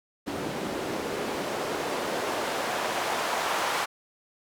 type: noise with band-pass filter sweep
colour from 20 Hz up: white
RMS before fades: -30 dBFS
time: 0.26-3.86 s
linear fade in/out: 20 ms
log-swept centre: 280 to 910 Hz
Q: 1.1
effects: none